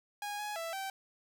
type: tone with pitch steps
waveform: sawtooth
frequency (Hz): 823 / 836 / 662 / 775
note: G#5 / G#5 / E5 / G5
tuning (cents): -16 / +11 / +7 / -20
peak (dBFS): -33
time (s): 0.22-0.9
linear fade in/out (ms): 2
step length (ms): 170
effects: none